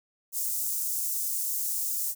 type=high-pass noise; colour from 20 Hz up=white; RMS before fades=-30 dBFS; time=0.32-2.15 s; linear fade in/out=50 ms; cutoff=6600 Hz; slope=24 dB/octave; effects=none